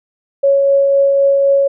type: tone with tremolo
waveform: sine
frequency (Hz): 554.4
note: C#5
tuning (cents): 0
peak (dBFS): -7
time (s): 0.43-1.68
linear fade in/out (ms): 10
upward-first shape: triangle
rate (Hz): 3.9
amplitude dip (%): 25
effects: none